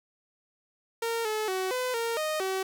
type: tone with pitch steps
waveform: sawtooth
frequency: 460.6 / 431 / 375.4 / 505 / 462 / 619 / 380.4 Hz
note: A#4 / A4 / F#4 / B4 / A#4 / D#5 / F#4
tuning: -21 / -36 / +25 / +39 / -16 / -9 / +48 cents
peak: -24 dBFS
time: 1.02-2.63 s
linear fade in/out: 5 ms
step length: 230 ms
effects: none